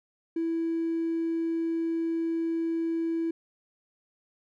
triangle tone with hard clipping, 330 Hz, E4, 2 cents sharp, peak -26 dBFS, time 0.36-3.31 s, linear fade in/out 5 ms, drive 3 dB, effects none

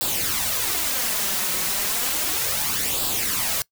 white noise with flanger, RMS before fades -24 dBFS, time 0.01-3.62 s, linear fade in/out 0 ms, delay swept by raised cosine 0.24 to 5.44 ms, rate 0.33 Hz, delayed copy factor +0.6, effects noise-tail reverb RT60 0.1 s tail -22 dB re dry

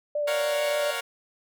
sine tone with vibrato, 587.3 Hz, D5, in tune, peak -24 dBFS, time 0.15-0.91 s, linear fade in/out 5 ms, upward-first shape triangle, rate 6.9 Hz, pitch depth 21 cents each way
10% pulse chord, Gb major seventh, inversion first, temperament equal, 466.2 / 554.4 / 698.5 / 740 Hz, Bb4 / Db5 / F5 / Gb5, 0 / 0 / 0 / 0 cents, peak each -26 / -25 / -28 / -27 dBFS, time 0.27-1.01 s, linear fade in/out 10 ms
effects none

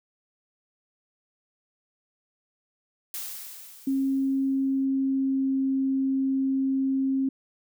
blue noise with exponential decay, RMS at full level -33 dBFS, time 3.14-4.85 s, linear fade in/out 1 ms, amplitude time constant 370 ms
sine tone with pitch glide, 270 to 267.8 Hz, C#4 to C4, -45 to +40 cents, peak -22 dBFS, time 3.87-7.29 s, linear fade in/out 5 ms, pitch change -15 cents, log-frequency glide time 4.18-5.58 s
effects none

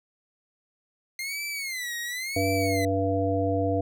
sawtooth tone with vibrato, 2093 Hz, C7, in tune, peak -27 dBFS, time 1.19-2.85 s, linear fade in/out 2 ms, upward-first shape sine, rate 0.95 Hz, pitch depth 180 cents each way
harmonic tone, 97 Hz, G2, 18 cents flat, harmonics 1 / 3 / 5 / 7, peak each -28 / -28 / -28 / -28 dBFS, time 2.36-3.81 s, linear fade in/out 5 ms
effects none

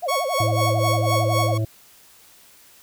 sine tone with vibrato, 612 Hz, D#5, 29 cents flat, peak -22 dBFS, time 0.02-1.56 s, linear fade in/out 20 ms, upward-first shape sine, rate 11 Hz, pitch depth 300 cents each way
sawtooth tone with tremolo, 1108.7 Hz, C#6, in tune, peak -17 dBFS, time 0.08-1.58 s, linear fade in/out 10 ms, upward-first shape sine, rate 4 Hz, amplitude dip 75%
harmonic tone, 109.7 Hz, A2, 5 cents flat, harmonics 1 / 3 / 5 / 6, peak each -20 / -30 / -34 / -36 dBFS, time 0.4-1.65 s, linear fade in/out 5 ms
effects white hiss -51 dBFS RMS until 2.82 s

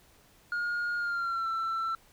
sine tone with pitch glide, 1426 to 1338.2 Hz, F6 to E6, +36 to +26 cents, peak -26 dBFS, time 0.52-1.95 s, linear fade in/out 2 ms, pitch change -110 cents, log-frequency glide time 0.97-1.48 s, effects tanh soft clip ceiling -28 dBFS + pink hiss -61 dBFS RMS until 2.12 s

